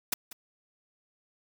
white noise with echo, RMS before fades -28 dBFS, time 0.12-0.14 s, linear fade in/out 5 ms, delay 190 ms, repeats 1, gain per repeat -15 dB, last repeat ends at 0.33 s, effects none

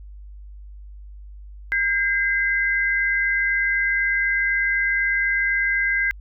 sine tone pair together, 1603 / 2047 Hz, G6 / C7, +38 / -38 cents, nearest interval major third, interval 424 cents, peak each -21 dBFS, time 1.72-6.11 s, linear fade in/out 0 ms, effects added 50 Hz sine -37 dBFS peak until 6.2 s

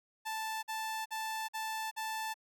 sawtooth tone bursts, 880 Hz, A5, in tune, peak -32 dBFS, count 5, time 0.25-2.342 s, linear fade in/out 20 ms, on 380 ms, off 48 ms, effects none

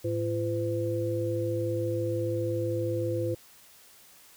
sine tone cluster, 108.8 / 341.2 / 507 Hz, A2 / F4 / B4, -19 / -40 / +45 cents, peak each -31 dBFS, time 0.04-3.35 s, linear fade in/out 10 ms, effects white hiss -55 dBFS RMS until 4.36 s

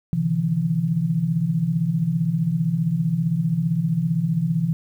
sine tone cluster, 129.1 / 151.7 / 167 Hz, C3 / D#3 / E3, -23 / -44 / +23 cents, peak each -27 / -26 / -20 dBFS, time 0.13-4.73 s, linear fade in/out 0 ms, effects 9-bit

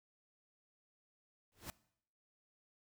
pink noise with exponential growth, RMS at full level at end -42 dBFS, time 1.52-1.7 s, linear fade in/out 0 ms, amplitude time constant 38 ms, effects noise-tail reverb RT60 0.7 s tail -21 dB re dry

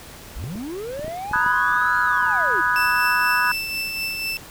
triangle linear two-way sweep, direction up then down, 32.47 to 1416 to 295.3 Hz, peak -26 dBFS, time 0.35-2.62 s, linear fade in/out 20 ms, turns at 2 s
clicks, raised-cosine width 3 ms, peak -22 dBFS, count 8, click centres 0.44 / 0.557 / 0.994 / 1.045 / 1.08 / 1.313 / 1.359 / 1.463 s
sine chord, G# minor seventh, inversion first, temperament equal, 987.8 / 1244.5 / 1480 / 1661.2 Hz, B5 / D#6 / F#6 / G#6, 0 / 0 / 0 / 0 cents, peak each -23 / -24 / -21 / -23 dBFS, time 1.33-3.52 s, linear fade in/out 5 ms
30% pulse tone with tremolo, 2657 Hz, E7, 13 cents sharp, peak -20 dBFS, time 2.76-4.37 s, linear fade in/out 0 ms, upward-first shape triangle, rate 4.1 Hz, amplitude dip 40%
effects pink hiss -41 dBFS RMS until 4.5 s

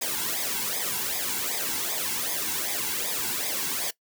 white noise with flanger, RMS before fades -29 dBFS, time 0.01-3.91 s, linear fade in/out 10 ms, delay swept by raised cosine 0.69 to 1.68 ms, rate 2.6 Hz, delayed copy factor -0.8, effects noise-tail reverb RT60 0.1 s tail -20 dB re dry

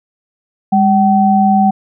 sine tone pair together, 202.4 / 764 Hz, G#3 / G5, -44 / -45 cents, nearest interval octave + major seventh, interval 2299 cents, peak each -10 dBFS, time 0.72-1.71 s, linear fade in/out 10 ms, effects none

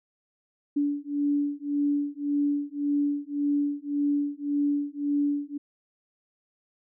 sine beating tone pair, 287.4 / 289.2 Hz, D4 / D4, -37 / -27 cents, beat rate 1.8 Hz, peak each -27 dBFS, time 0.76-5.58 s, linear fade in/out 10 ms, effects none

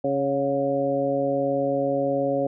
harmonic tone with a mistuned harmonic, 138.59 Hz, C#3, in tune, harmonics 1 / 2 / 3 / 4 / 5, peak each -34 / -27 / -30 / -23 / -31 dBFS, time 0.04-2.47 s, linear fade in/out 5 ms, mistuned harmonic 5, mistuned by +50 cents, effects none

